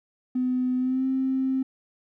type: tone with pitch glide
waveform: triangle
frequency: 253 to 263.6 Hz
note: B3 to C4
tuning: +42 to +13 cents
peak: -18 dBFS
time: 0.35-1.63 s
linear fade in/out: 10 ms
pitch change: +71 cents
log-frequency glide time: 0.77-1.06 s
effects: tanh soft clip ceiling -20 dBFS